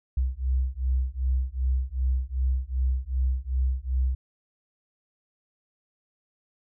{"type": "beating tone pair", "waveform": "sine", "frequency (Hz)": [63.1, 65.7], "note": ["B1", "C2"], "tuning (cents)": [38, 8], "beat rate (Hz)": 2.6, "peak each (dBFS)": -26, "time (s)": [0.17, 4.15], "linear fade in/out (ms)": 5, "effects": []}